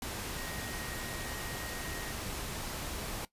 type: tone in noise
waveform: sine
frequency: 1878 Hz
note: A#6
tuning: 12 cents sharp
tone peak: -47 dBFS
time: 0.37-2.12 s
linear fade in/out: 2 ms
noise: pink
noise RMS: -39 dBFS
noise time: 0.02-3.25 s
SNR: -11 dB
effects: noise-tail reverb RT60 0.1 s tail -17 dB re dry + resampled to 32000 Hz